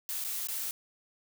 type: noise with dropouts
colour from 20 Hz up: blue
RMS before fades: -35 dBFS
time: 0.09-0.71 s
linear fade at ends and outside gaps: 0 ms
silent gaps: 0.24-0.248 / 0.471-0.486 s
effects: none